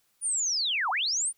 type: linear two-way sweep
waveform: sine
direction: down then up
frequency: 9590 to 714 to 9590 Hz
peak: -25 dBFS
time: 0.21-1.33 s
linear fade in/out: 50 ms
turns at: 0.9 s
effects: white hiss -70 dBFS RMS until 1.37 s